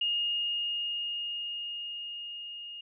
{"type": "tone with level ramp", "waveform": "sine", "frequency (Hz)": 2847, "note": "F7", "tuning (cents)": 33, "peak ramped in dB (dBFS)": [-26, -40], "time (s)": [0.01, 2.81], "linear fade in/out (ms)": 5, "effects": []}